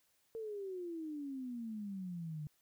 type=exponential sweep; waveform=sine; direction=down; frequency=456.8 to 146.83 Hz; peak=-40 dBFS; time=0.35-2.47 s; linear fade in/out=0 ms; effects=white hiss -75 dBFS RMS until 2.61 s